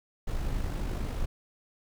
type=noise with amplitude modulation; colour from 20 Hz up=brown; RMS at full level=-29 dBFS; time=0.27-1.26 s; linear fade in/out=10 ms; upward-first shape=sine; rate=51.6 Hz; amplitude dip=40%; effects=none